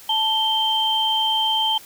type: tone pair together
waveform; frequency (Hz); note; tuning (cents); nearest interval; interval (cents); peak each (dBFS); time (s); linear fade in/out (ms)
sine; 880 / 3136; A5 / G7; 0 / 0; octave + minor seventh; 2200; -22 / -19; 0.09-1.78; 5
effects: white hiss -44 dBFS RMS until 1.85 s